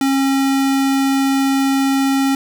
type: tone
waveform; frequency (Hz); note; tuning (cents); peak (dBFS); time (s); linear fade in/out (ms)
square; 271.5; C#4; -36; -14; 0.01-2.35; 2
effects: none